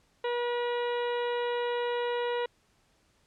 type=harmonic tone; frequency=482 Hz; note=B4; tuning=42 cents flat; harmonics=1 / 2 / 3 / 4 / 5 / 6 / 7 / 8; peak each=-29 / -35 / -42 / -41 / -47 / -44 / -51 / -48 dBFS; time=0.24-2.46 s; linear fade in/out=5 ms; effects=pink hiss -68 dBFS RMS until 3.26 s + low-pass 9000 Hz 12 dB/octave